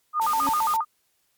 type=tone with vibrato; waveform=sine; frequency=1046.5 Hz; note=C6; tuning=in tune; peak=-20 dBFS; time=0.13-0.85 s; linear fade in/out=50 ms; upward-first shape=square; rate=7.4 Hz; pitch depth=270 cents each way
type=noise; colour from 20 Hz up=white; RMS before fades=-35 dBFS; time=0.21-0.77 s; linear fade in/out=10 ms
type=tone with exponential growth; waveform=40% pulse; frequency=277.2 Hz; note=C#4; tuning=in tune; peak=-24 dBFS; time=0.27-0.49 s; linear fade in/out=0 ms; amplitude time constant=47 ms
effects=white hiss -69 dBFS RMS until 1.37 s + MP3 96 kbps